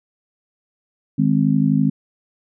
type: chord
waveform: sine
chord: Ab major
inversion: second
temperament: just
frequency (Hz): 155.74 / 207.7 / 259.6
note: Eb3 / Ab3 / C4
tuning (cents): +2 / 0 / -13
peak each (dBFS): -18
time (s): 1.18-1.9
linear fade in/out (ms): 10
effects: none